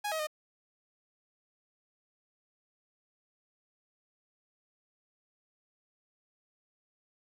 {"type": "tone with pitch steps", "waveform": "sawtooth", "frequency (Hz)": [829, 634, 612], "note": ["G#5", "D#5", "D#5"], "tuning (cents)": [-3, 32, -29], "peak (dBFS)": -28, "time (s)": [0.04, 0.271], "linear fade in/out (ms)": 10, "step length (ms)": 77, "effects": []}